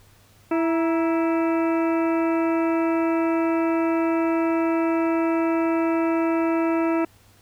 harmonic tone with a mistuned harmonic, 330 Hz, E4, 2 cents sharp, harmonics 1 / 2 / 3 / 4 / 5 / 6 / 7 / 8, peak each -20 / -27 / -31 / -32 / -41 / -41 / -39 / -39 dBFS, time 0.51-7.05 s, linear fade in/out 5 ms, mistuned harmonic 3, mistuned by -64 cents, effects added 100 Hz sine -56 dBFS peak until 7.41 s + pink hiss -56 dBFS RMS until 7.41 s

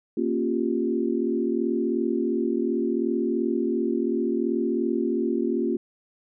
sine chord, G half-diminished seventh, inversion first, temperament equal with one note detuned, 233.1 / 273.8 / 349.2 / 392 Hz, Bb3 / Db4 / F4 / G4, 0 / -21 / 0 / 0 cents, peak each -27 / -28 / -26 / -30 dBFS, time 0.17-5.77 s, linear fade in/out 5 ms, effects none

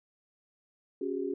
sine chord, C# suspended fourth, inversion none, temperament equal with one note detuned, 277.2 / 370 / 406.8 Hz, C#4 / F#4 / G#4, 0 / 0 / -36 cents, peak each -36 / -34 / -35 dBFS, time 1.01-1.34 s, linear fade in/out 5 ms, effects none

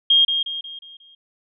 sine tone with echo, 3232 Hz, G#7, 48 cents flat, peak -11 dBFS, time 0.1-0.25 s, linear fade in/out 5 ms, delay 180 ms, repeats 5, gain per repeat -7 dB, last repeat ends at 1.15 s, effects none

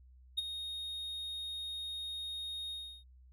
triangle tone with ADSR envelope, 3720 Hz, A#7, 4 cents flat, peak -27 dBFS, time 0.37-3.04 s, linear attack 15 ms, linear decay 22 ms, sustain -10 dB, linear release 330 ms, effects added 63 Hz sine -56 dBFS peak until 3.32 s

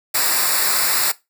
white noise with comb filter, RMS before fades -18 dBFS, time 0.14-1.12 s, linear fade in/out 10 ms, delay 0.32 ms, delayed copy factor -0.8, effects noise-tail reverb RT60 0.2 s tail -18 dB re dry

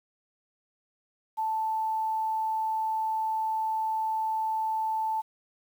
sine tone with quantisation, 880 Hz, A5, in tune, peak -26 dBFS, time 1.37-5.22 s, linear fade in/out 20 ms, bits 9, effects none

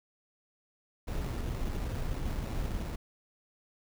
brown noise with sample-and-hold, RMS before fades -34 dBFS, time 1.07-2.96 s, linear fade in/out 10 ms, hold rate 3150 Hz, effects none

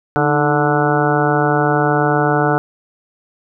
harmonic tone with a mistuned harmonic, 146.8 Hz, D3, in tune, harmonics 1 / 2 / 3 / 4 / 5 / 6 / 7 / 8 / 9 / 10, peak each -19 / -20 / -19 / -23 / -19 / -23 / -29 / -28 / -23 / -22 dBFS, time 0.16-2.58 s, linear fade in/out 0 ms, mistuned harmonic 2, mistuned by +69 cents, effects none

